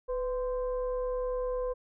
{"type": "tone with frequency modulation", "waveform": "sine", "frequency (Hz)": 501, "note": "B4", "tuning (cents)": 25, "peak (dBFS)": -29, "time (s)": [0.08, 1.74], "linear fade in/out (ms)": 20, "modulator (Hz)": 536, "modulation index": 0.52, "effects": []}